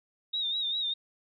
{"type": "tone with vibrato", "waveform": "sine", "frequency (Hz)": 3729, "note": "A#7", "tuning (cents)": 0, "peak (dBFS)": -28, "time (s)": [0.33, 0.94], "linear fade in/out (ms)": 10, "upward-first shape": "sine", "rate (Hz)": 5, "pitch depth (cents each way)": 72, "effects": []}